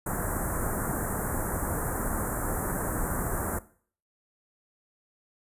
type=band-stop noise; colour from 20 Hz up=pink; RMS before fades=-30 dBFS; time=0.06-3.59 s; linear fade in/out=5 ms; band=1700 to 7800 Hz; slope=48 dB/octave; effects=noise-tail reverb RT60 0.5 s tail -18 dB re dry + resampled to 32000 Hz